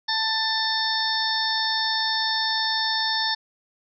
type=harmonic tone with a mistuned harmonic; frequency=886 Hz; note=A5; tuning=12 cents sharp; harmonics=1 / 2 / 4 / 5 / 6; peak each=-28 / -28 / -28 / -28 / -28 dBFS; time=0.08-3.35 s; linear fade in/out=10 ms; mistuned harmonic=4; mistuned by=+42 cents; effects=none